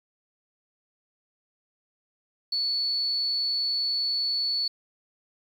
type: tone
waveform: sine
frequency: 4435 Hz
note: C#8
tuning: in tune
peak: -24 dBFS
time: 2.52-4.68 s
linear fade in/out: 5 ms
effects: 9-bit